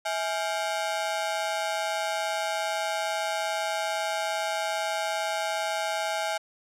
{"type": "ring-modulated tone", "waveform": "sawtooth", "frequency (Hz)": 741, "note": "F#5", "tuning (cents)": 2, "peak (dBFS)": -20, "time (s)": [0.05, 6.38], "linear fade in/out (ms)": 10, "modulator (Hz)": 91.2, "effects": ["low-pass 10000 Hz 12 dB/octave"]}